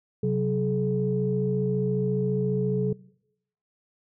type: tone cluster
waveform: sine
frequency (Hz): 132 / 186.6 / 426.5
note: C3 / F#3 / G#4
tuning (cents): +16 / +15 / +46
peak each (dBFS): -26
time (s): 0.23-2.93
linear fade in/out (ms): 5
effects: noise-tail reverb RT60 0.8 s tail -23 dB re dry + tanh soft clip ceiling -12 dBFS